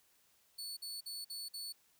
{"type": "tone bursts", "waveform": "sawtooth", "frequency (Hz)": 4444, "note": "C#8", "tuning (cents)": 4, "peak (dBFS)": -39, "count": 5, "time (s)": [0.58, 1.726], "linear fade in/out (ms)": 10, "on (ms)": 190, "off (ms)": 49, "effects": ["white hiss -71 dBFS RMS until 1.99 s"]}